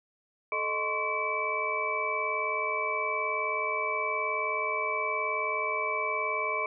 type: tone cluster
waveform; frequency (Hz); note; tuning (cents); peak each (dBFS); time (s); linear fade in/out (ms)
sine; 437.2 / 619 / 1042 / 1121 / 2306; A4 / D#5 / C6 / C#6 / D7; -11 / -9 / -7 / +19 / -32; -37 / -36 / -33 / -36 / -31; 0.52-6.66; 2
effects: none